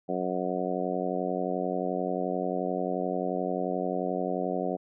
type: harmonic tone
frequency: 91.4 Hz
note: F#2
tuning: 21 cents flat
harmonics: 2 / 3 / 4 / 5 / 6 / 7 / 8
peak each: -35 / -35 / -35 / -35 / -35 / -35 / -35 dBFS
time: 0.08-4.77 s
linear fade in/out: 20 ms
effects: none

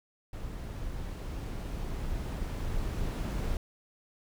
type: noise with level ramp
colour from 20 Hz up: brown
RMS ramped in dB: -39 to -31 dBFS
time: 0.33-3.57 s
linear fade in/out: 2 ms
effects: none

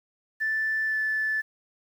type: tone with pitch glide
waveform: sine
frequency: 1760 to 1745.8 Hz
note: A6 to A6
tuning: 0 to -14 cents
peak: -23 dBFS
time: 0.4-1.42 s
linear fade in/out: 20 ms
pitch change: -14 cents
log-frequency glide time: 0.86-0.97 s
effects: tanh soft clip ceiling -19 dBFS + 9-bit

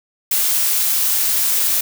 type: noise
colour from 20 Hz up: blue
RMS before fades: -17 dBFS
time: 0.31-1.81 s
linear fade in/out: 5 ms
effects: none

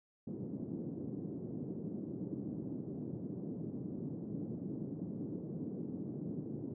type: band-pass noise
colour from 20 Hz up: white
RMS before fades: -42 dBFS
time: 0.27-6.74 s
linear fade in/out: 5 ms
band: 130 to 320 Hz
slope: 24 dB/octave
effects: none

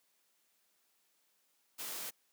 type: noise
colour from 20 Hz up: white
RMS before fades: -42 dBFS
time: 1.78-2.11 s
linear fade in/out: 20 ms
effects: white hiss -75 dBFS RMS until 2.32 s + high-pass 200 Hz 12 dB/octave

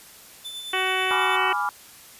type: tone with tremolo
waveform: 45% pulse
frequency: 3520 Hz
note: A7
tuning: in tune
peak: -32 dBFS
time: 0.44-1.37 s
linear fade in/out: 20 ms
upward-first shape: sine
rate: 9.2 Hz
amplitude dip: 40%
type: harmonic tone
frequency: 374.9 Hz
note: F#4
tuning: 23 cents sharp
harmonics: 1 / 2 / 3 / 4 / 5 / 6 / 7 / 8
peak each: -30 / -30 / -30 / -30 / -30 / -30 / -30 / -30 dBFS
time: 0.73-1.53 s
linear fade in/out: 5 ms
type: chord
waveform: sine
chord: G# diminished seventh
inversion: none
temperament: equal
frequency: 830.6 / 987.8 / 1174.7 / 1396.9 Hz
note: G#5 / B5 / D6 / F6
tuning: 0 / 0 / 0 / 0 cents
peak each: -28 dBFS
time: 1.11-1.69 s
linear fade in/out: 0 ms
effects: white hiss -47 dBFS RMS until 2.19 s + resampled to 32000 Hz

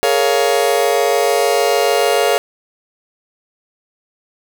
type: chord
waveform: 40% pulse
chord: Bb minor seventh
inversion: third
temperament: just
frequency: 419.5 / 466.2 / 559.4 / 699.2 Hz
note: Ab4 / Bb4 / Db5 / F5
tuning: +17 / 0 / +16 / +2 cents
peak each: -17 dBFS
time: 0.03-2.38 s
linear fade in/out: 0 ms
effects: none

